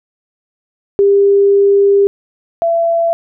sine tone pair in turn, 399.5 / 671.9 Hz, G4 / E5, +33 / +33 cents, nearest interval major sixth, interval 900 cents, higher second, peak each -6 / -10 dBFS, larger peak first, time 0.99-2.07 / 2.62-3.13 s, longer first, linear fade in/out 0 ms, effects none

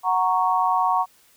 sine chord, F# major, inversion none, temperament equal, 740 / 932.3 / 1108.7 Hz, F#5 / A#5 / C#6, 0 / 0 / 0 cents, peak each -22 dBFS, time 0.03-1.06 s, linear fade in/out 50 ms, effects white hiss -57 dBFS RMS until 1.36 s

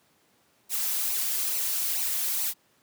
blue noise with flanger, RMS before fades -28 dBFS, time 0.69-2.54 s, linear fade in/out 50 ms, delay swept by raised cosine 0.57 to 3.67 ms, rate 2.3 Hz, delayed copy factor -0.65, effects pink hiss -65 dBFS RMS until 2.82 s + high-pass 150 Hz 12 dB/octave

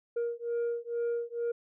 sine beating tone pair, 470 / 472.2 Hz, A#4 / A#4, +14 / +22 cents, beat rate 2.2 Hz, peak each -31 dBFS, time 0.16-1.52 s, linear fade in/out 10 ms, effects tanh soft clip ceiling -27 dBFS

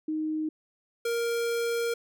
sine / square tone pair in turn, 311.1 / 467.4 Hz, D#4 / A#4, 0 / +5 cents, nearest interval perfect fifth, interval 705 cents, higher second, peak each -27 dBFS, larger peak neither, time 0.08-0.49 / 1.05-1.94 s, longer second, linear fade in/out 5 ms, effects none

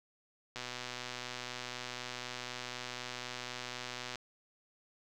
click train, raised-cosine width 0.2 ms, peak -23 dBFS, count 447, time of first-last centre 0.56-4.157 s, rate 124 Hz, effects none

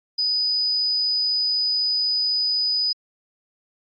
sine tone, 4978 Hz, D#8, in tune, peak -19 dBFS, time 0.18-2.93 s, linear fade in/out 10 ms, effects AAC 48 kbps

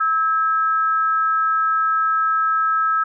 sine tone pair together, 1300 / 1623.8 Hz, E6 / G#6, -24 / -39 cents, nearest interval major third, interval 385 cents, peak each -16 / -25 dBFS, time 0-3.04 s, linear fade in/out 10 ms, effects none

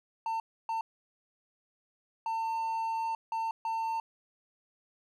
triangle tone bursts at uneven times, 901 Hz, A5, 41 cents sharp, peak -28 dBFS, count 5, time 0.26-0.4 / 0.69-0.81 / 2.26-3.15 / 3.32-3.51 / 3.65-4 s, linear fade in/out 2 ms, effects none

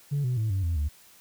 sine tone with pitch steps, 143.1 / 125.3 / 109.71 / 96.06 / 84.11 / 73.65 Hz, D3 / B2 / A2 / G2 / E2 / D2, -45 / +25 / -5 / -35 / +35 / +6 cents, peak -22 dBFS, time 0.11-0.89 s, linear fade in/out 20 ms, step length 130 ms, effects tanh soft clip ceiling -22 dBFS + white hiss -55 dBFS RMS until 1.2 s

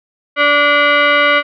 sine tone with frequency modulation, 290 Hz, D4, 22 cents flat, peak -8 dBFS, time 0.36-1.43 s, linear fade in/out 50 ms, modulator 871 Hz, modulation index 2.7, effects none

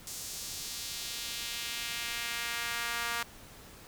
sawtooth tone with high-pass filter sweep, 235 Hz, A#3, 14 cents sharp, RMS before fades -37 dBFS, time 0.07-3.23 s, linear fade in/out 2 ms, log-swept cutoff 6500 to 1300 Hz, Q 1.2, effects pink hiss -52 dBFS RMS until 3.87 s

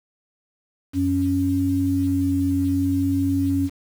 sine tone pair together, 92.7 / 277.4 Hz, F#2 / C#4, +4 / +1 cents, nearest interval octave + perfect fifth, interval 1897 cents, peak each -24 / -19 dBFS, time 0.93-3.7 s, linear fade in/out 50 ms, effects 7-bit

